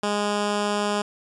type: tone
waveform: 10% pulse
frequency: 206.4 Hz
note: G#3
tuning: 10 cents flat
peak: -14 dBFS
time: 0.03-1.02 s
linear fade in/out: 5 ms
effects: resampled to 22050 Hz